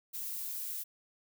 violet noise, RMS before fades -39 dBFS, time 0.13-0.84 s, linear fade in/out 20 ms, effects none

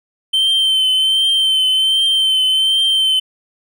triangle tone with vibrato, 3100 Hz, G7, 20 cents flat, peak -10 dBFS, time 0.33-3.2 s, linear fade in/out 10 ms, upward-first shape triangle, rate 1.3 Hz, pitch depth 33 cents each way, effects none

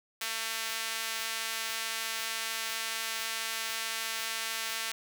sawtooth tone with high-pass filter, 224.5 Hz, A3, 35 cents sharp, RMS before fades -35 dBFS, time 0.21-4.92 s, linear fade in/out 5 ms, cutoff 2000 Hz, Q 0.7, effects none

